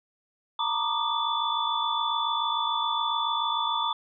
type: tone cluster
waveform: sine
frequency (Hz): 912 / 959 / 1161 / 1220 / 3475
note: A#5 / A#5 / D6 / D#6 / A7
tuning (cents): -38 / +49 / -20 / -34 / -22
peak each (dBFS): -30 / -32 / -32 / -32 / -30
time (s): 0.59-3.93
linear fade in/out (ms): 5
effects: none